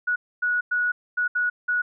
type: tone bursts at uneven times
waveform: sine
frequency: 1463 Hz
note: F#6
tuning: 20 cents flat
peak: -20 dBFS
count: 6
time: 0.07-0.16 / 0.42-0.61 / 0.71-0.92 / 1.17-1.28 / 1.35-1.5 / 1.68-1.82 s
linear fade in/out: 10 ms
effects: none